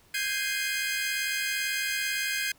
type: chord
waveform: sawtooth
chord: Ab major seventh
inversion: third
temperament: equal with one note detuned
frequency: 1568 / 1645.9 / 2093 / 2489 Hz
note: G6 / Ab6 / C7 / Eb7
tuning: 0 / -16 / 0 / 0 cents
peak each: -30 dBFS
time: 0.14-2.52 s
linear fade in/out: 5 ms
effects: pink hiss -60 dBFS RMS until 2.58 s